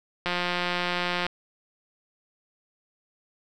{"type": "click train", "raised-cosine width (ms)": 0.3, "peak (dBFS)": -11, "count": 179, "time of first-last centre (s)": [0.26, 1.266], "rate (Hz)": 177, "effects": []}